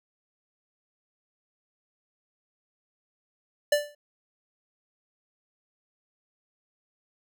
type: tone with exponential decay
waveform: square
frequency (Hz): 587.3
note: D5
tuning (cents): 0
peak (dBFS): -17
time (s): 3.72-3.95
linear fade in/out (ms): 5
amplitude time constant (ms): 49
effects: none